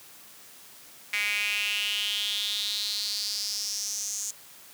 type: tone with high-pass filter sweep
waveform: sawtooth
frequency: 206.5 Hz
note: G#3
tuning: 10 cents flat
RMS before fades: -30 dBFS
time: 1.13-4.31 s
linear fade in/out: 5 ms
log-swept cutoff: 2200 to 6800 Hz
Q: 6
effects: white hiss -50 dBFS RMS until 4.73 s + high-pass 100 Hz 12 dB/octave